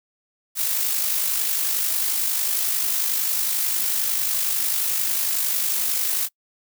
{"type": "noise with amplitude modulation", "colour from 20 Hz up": "blue", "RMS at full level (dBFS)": -21, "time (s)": [0.55, 6.29], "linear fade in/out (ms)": 50, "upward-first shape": "sine", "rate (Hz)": 51.1, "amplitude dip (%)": 40, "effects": ["noise-tail reverb RT60 0.1 s tail -25 dB re dry"]}